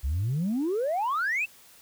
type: exponential sweep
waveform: sine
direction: up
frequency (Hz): 61.74 to 2730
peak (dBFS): -23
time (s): 0.03-1.46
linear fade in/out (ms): 20
effects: tanh soft clip ceiling -22 dBFS + white hiss -54 dBFS RMS until 1.81 s